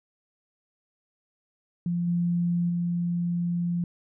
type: tone with level steps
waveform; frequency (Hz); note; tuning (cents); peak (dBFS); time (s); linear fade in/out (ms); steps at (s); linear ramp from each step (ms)
sine; 173.3; F3; -13; -24 / -22 / -24; 1.86-3.84; 2; 2.07 / 2.69; 10
effects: none